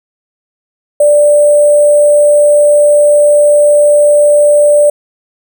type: tone with sample-and-hold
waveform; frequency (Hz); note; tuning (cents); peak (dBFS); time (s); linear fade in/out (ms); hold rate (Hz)
sine; 587.3; D5; 0; -3; 1-4.9; 5; 8820
effects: none